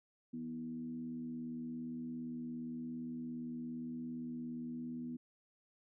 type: tone with frequency modulation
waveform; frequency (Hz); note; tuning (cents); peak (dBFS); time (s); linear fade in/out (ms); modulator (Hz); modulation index
sine; 244.1; B3; -20; -40; 0.33-5.17; 10; 77.4; 0.56
effects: none